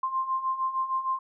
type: beating tone pair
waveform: sine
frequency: 1046.5 / 1053 Hz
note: C6 / C6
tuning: 0 / +11 cents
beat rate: 6.5 Hz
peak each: -32 / -27 dBFS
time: 0.03-1.19 s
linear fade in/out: 5 ms
effects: none